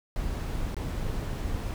brown noise with dropouts, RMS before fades -31 dBFS, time 0.16-1.74 s, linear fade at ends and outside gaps 0 ms, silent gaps 0.744-0.767 s, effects none

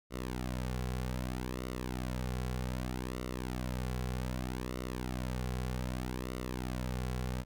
sawtooth tone with flanger, 62.8 Hz, B1, 30 cents sharp, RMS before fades -37 dBFS, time 0.1-7.45 s, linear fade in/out 50 ms, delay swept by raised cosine 1.2 to 3.3 ms, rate 0.64 Hz, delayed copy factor -0.7, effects none

